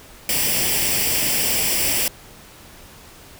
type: noise with comb filter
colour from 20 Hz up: white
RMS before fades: -20 dBFS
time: 0.29-2.08 s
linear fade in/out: 2 ms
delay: 0.38 ms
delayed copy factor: +0.65
effects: pink hiss -44 dBFS RMS until 3.39 s